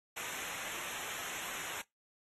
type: noise with comb filter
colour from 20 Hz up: pink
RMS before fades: -42 dBFS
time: 0.16-1.82 s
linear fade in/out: 10 ms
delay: 0.21 ms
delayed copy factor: -0.95
effects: noise-tail reverb RT60 0.2 s tail -25 dB re dry + AAC 32 kbps